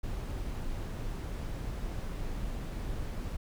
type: noise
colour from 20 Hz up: brown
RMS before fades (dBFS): -36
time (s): 0.03-3.37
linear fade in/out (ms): 10
effects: none